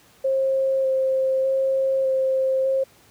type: tone with vibrato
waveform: sine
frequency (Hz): 531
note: C5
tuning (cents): +25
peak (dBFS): -18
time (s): 0.24-2.84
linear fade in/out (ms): 10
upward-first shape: square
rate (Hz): 0.83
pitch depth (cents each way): 10
effects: pink hiss -54 dBFS RMS until 3.1 s + high-pass 80 Hz 12 dB/octave